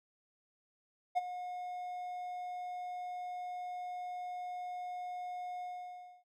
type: tone with ADSR envelope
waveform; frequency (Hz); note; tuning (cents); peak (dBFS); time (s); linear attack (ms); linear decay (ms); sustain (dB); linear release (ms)
triangle; 721; F#5; -45; -24; 1.15-6.24; 25; 24; -13; 620
effects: none